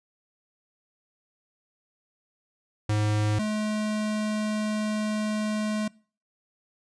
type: tone pair in turn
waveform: square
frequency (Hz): 105.8 / 213.4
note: G#2 / G#3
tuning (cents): +33 / +47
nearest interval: octave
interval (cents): 1214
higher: second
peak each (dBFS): -23 / -26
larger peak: first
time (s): 2.89-3.39 / 3.39-5.88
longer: second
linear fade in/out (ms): 5
effects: noise-tail reverb RT60 0.4 s tail -23 dB re dry + resampled to 22050 Hz